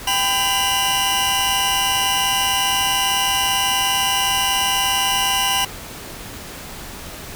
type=tone cluster; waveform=sawtooth; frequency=788 / 1006 / 2793 / 2958 Hz; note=G5 / B5 / F7 / F#7; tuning=+9 / +32 / -1 / -1 cents; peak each=-19 dBFS; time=0.07-5.65 s; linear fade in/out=5 ms; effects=pink hiss -34 dBFS RMS until 7.35 s